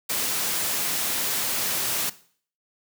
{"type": "noise", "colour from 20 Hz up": "white", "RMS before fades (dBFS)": -26, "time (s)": [0.09, 2.1], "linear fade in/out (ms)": 10, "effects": ["noise-tail reverb RT60 0.5 s tail -17 dB re dry", "high-pass 100 Hz 12 dB/octave"]}